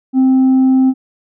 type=tone with tanh clipping; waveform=sine; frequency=261.6 Hz; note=C4; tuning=in tune; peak=-8 dBFS; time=0.13-0.94 s; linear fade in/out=50 ms; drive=2 dB; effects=none